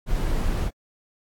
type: noise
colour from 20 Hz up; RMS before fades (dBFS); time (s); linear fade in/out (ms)
brown; -23; 0.06-0.71; 50
effects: AAC 64 kbps